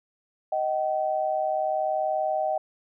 sine tone pair together, 625 / 765.7 Hz, D#5 / G5, +8 / -41 cents, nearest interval major third, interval 351 cents, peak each -26 dBFS, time 0.52-2.58 s, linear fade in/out 5 ms, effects none

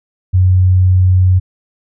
sine tone, 92.2 Hz, F#2, 6 cents flat, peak -6 dBFS, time 0.33-1.4 s, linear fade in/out 20 ms, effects none

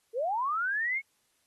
sine linear sweep, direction up, 424.5 to 2224 Hz, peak -27 dBFS, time 0.13-1.02 s, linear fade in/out 50 ms, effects white hiss -72 dBFS RMS until 1.46 s + AAC 32 kbps

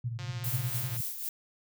pink band-pass noise, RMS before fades -35 dBFS, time 0.04-1.01 s, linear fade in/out 5 ms, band 110 to 130 Hz, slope 96 dB/octave
click train, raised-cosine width 0.2 ms, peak -28 dBFS, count 139, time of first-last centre 0.19-0.965 s, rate 178 Hz
violet noise with tremolo, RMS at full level -34 dBFS, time 0.44-1.29 s, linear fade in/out 2 ms, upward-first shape sine, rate 3.8 Hz, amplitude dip 55%
effects none

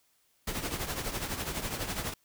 pink noise with tremolo, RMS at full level -32 dBFS, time 0.47-2.14 s, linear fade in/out 5 ms, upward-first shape triangle, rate 12 Hz, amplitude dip 70%, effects white hiss -70 dBFS RMS until 2.24 s

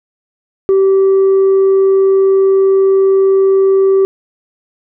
sine tone with tanh clipping, 386.8 Hz, G4, 23 cents flat, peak -7 dBFS, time 0.69-4.05 s, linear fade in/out 0 ms, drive 1 dB, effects none

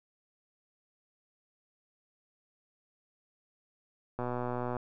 click train, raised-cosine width 1 ms, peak -21 dBFS, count 72, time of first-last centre 4.19-4.767 s, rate 123 Hz, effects none

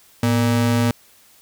square ring-modulated tone, 175.6 Hz, F3, 10 cents sharp, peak -13 dBFS, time 0.23-0.91 s, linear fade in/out 2 ms, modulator 66.1 Hz, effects white hiss -52 dBFS RMS until 1.41 s

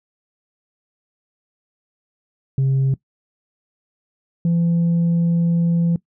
sine tone pair in turn, 134.5 / 169.46 Hz, C3 / E3, +48 / +48 cents, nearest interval major third, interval 400 cents, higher second, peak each -12 dBFS, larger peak neither, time 2.58-2.94 / 4.45-5.96 s, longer second, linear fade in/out 2 ms, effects noise-tail reverb RT60 0.1 s tail -21 dB re dry + tanh soft clip ceiling -13 dBFS

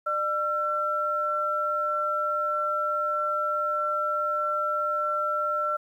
sine tone pair together, 601 / 1349.2 Hz, D5 / E6, +40 / +40 cents, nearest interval octave + major second, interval 1400 cents, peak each -30 / -25 dBFS, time 0.06-5.77 s, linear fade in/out 10 ms, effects 10-bit

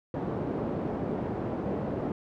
pink band-pass noise, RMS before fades -32 dBFS, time 0.14-2.12 s, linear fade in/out 2 ms, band 150 to 560 Hz, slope 12 dB/octave, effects none

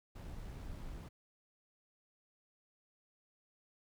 brown noise with amplitude modulation, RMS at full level -45 dBFS, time 0.15-1.09 s, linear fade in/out 10 ms, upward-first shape sine, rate 69.3 Hz, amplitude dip 25%, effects none

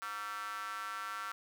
square tone with high-pass filter, 103.83 Hz, G#2, in tune, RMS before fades -41 dBFS, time 0.02-1.32 s, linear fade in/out 0 ms, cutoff 1300 Hz, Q 6.2, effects none

